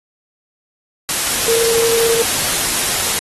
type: tone in noise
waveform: sine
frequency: 460 Hz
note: A#4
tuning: 23 cents flat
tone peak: -14 dBFS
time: 1.48-2.22 s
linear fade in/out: 0 ms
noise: white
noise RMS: -17 dBFS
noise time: 1.09-3.19 s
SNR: 0 dB
effects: AAC 32 kbps